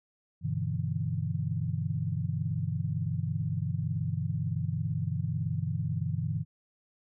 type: chord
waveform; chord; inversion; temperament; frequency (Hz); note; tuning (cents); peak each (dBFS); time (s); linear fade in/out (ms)
sine; E minor seventh; first; equal; 98 / 123.47 / 146.83 / 164.81; G2 / B2 / D3 / E3; 0 / 0 / 0 / 0; -34; 0.41-6.45; 50
effects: none